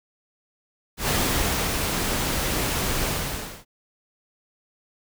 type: noise with ADSR envelope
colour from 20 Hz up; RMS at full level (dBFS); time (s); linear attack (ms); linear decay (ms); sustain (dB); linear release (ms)
pink; -22; 0.97-3.65; 120; 630; -3; 590
effects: none